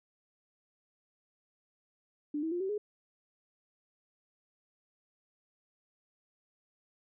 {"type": "tone with pitch steps", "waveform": "sine", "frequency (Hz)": [295.4, 322.1, 351.3, 383.1, 417.8], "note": ["D4", "E4", "F4", "G4", "G#4"], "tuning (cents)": [10, -40, 10, -40, 10], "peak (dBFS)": -31, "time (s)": [2.34, 2.78], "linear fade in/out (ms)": 5, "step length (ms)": 88, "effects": []}